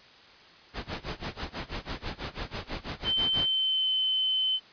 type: noise with tremolo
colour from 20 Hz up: pink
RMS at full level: -33 dBFS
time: 0.73-3.5 s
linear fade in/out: 50 ms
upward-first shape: sine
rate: 6.1 Hz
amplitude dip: 95%
type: tone with pitch glide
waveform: sine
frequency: 3090 to 3060 Hz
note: G7 to G7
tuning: -26 to -42 cents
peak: -24 dBFS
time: 3.04-4.6 s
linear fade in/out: 50 ms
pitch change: -16 cents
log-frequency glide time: 3.43-3.89 s
effects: white hiss -53 dBFS RMS until 4.72 s + resampled to 11025 Hz